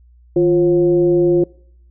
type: tone with frequency modulation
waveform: sine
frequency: 349.2 Hz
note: F4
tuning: in tune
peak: -10 dBFS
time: 0.36-1.44 s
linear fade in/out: 5 ms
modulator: 190 Hz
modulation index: 0.58
effects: noise-tail reverb RT60 0.7 s tail -25 dB re dry + added 60 Hz sine -45 dBFS peak until 1.9 s